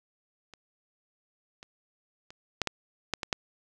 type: clicks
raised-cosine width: 0.2 ms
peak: -30 / -28 / -29 / -9 / -11 / -10 / -15 / -9 dBFS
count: 8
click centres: 0.537 / 1.629 / 2.305 / 2.617 / 2.673 / 3.137 / 3.232 / 3.328 s
effects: none